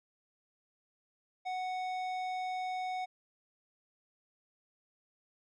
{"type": "tone with tanh clipping", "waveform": "sine", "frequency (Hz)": 740, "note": "F#5", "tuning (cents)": 0, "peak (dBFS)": -36, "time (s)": [1.45, 3.06], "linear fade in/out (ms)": 20, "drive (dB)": 13, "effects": []}